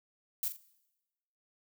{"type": "noise with echo", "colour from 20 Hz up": "violet", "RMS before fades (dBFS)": -33, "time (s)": [0.43, 0.48], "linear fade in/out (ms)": 0, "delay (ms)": 42, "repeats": 2, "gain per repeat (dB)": -9, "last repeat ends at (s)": 0.564, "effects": ["noise-tail reverb RT60 1.0 s tail -20 dB re dry"]}